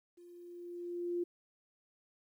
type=tone with level ramp; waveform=sine; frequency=349.2 Hz; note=F4; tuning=in tune; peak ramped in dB=-54 to -31 dBFS; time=0.17-1.24 s; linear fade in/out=10 ms; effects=12-bit